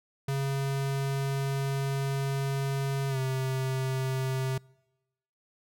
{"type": "tone with pitch glide", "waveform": "square", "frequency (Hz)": [137.2, 131.61], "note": ["C#3", "C3"], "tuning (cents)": [-17, 11], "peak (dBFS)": -28, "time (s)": [0.28, 4.58], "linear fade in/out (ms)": 5, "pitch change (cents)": -72, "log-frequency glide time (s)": [3.09, 3.18], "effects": ["noise-tail reverb RT60 1.0 s tail -26 dB re dry"]}